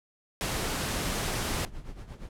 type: noise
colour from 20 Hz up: pink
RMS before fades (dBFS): -31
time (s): 0.41-1.65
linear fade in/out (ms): 0
type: noise with tremolo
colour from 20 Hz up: brown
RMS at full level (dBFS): -38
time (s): 0.93-2.29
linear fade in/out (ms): 2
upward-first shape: sine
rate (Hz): 8.6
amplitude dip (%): 70
effects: low-pass 12000 Hz 12 dB/octave